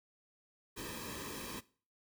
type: noise with comb filter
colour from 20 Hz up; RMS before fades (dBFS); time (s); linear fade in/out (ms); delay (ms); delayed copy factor
pink; -44; 0.76-1.61; 20; 1.4; -0.8
effects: noise-tail reverb RT60 0.4 s tail -19 dB re dry